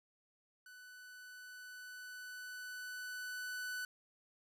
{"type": "tone with level ramp", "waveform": "45% pulse", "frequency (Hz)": 1494, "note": "F#6", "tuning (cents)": 16, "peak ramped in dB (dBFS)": [-54, -39], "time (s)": [0.66, 3.85], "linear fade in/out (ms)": 2, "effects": []}